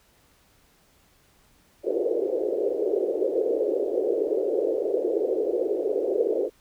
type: band-pass noise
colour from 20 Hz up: white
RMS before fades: -25 dBFS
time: 1.83-6.5 s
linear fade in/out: 50 ms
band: 360 to 510 Hz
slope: 48 dB/octave
effects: pink hiss -61 dBFS RMS until 6.6 s